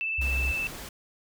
sine tone with vibrato, 2643 Hz, E7, 4 cents sharp, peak -27 dBFS, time 0.01-0.67 s, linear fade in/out 0 ms, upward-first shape sine, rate 19 Hz, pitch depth 16 cents each way
sine tone, 65.9 Hz, C2, 13 cents sharp, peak -26 dBFS, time 0.18-0.52 s, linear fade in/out 10 ms
pink noise, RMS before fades -40 dBFS, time 0.21-0.89 s, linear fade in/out 5 ms
effects none

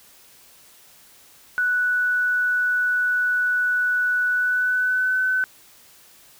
sine tone with pitch glide, 1480 to 1513.7 Hz, F#6 to F#6, 0 to +39 cents, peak -18 dBFS, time 1.58-5.44 s, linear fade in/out 0 ms, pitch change +39 cents, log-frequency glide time 4.3-5.2 s, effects white hiss -51 dBFS RMS until 6.39 s

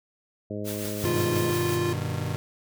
harmonic tone, 103.83 Hz, G#2, in tune, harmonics 1 / 2 / 3 / 4 / 5 / 6, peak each -36 / -35 / -37 / -37 / -39 / -39 dBFS, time 0.5-1.52 s, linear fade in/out 5 ms
white noise with tremolo, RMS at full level -35 dBFS, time 0.64-1.79 s, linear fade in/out 50 ms, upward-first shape triangle, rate 5.7 Hz, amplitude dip 45%
40% pulse chord, G augmented, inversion none, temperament just, 98 / 122.5 / 153.12 Hz, G2 / B2 / D#3, 0 / -14 / -27 cents, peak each -31 dBFS, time 1.04-2.36 s, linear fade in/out 0 ms
square tone, 349.2 Hz, F4, in tune, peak -26 dBFS, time 1.05-1.93 s, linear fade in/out 2 ms
effects none

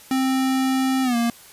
square tone with pitch glide, 263 to 234.3 Hz, C4 to A#3, +9 to +9 cents, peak -19 dBFS, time 0.11-1.3 s, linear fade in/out 2 ms, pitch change -200 cents, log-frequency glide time 1.03-1.16 s, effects white hiss -46 dBFS RMS until 1.52 s + resampled to 32000 Hz

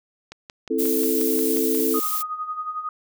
click train, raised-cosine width 0.2 ms, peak -20 dBFS, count 9, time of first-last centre 0.32-1.749 s, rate 5.6 Hz
sine chord, A minor, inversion first, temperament just, 264 / 330 / 440 Hz, C4 / E4 / A4, +16 / +2 / 0 cents, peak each -25 / -25 / -23 dBFS, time 0.7-2 s, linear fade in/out 10 ms
violet noise, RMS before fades -26 dBFS, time 0.78-2.23 s, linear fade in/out 20 ms
sine tone with tremolo, 1244.5 Hz, D#6, in tune, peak -24 dBFS, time 1.94-2.89 s, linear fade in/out 2 ms, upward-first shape sine, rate 11 Hz, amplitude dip 65%
effects none

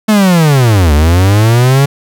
45% pulse linear two-way sweep, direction down then up, 220 to 71.3 to 142.1 Hz, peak -5 dBFS, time 0.08-1.86 s, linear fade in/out 10 ms, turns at 0.93 s, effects none

